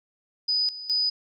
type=tone with tremolo; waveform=sine; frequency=4978 Hz; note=D#8; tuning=in tune; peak=-21 dBFS; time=0.48-1.1 s; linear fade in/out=10 ms; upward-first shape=square; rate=2.4 Hz; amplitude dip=80%; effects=none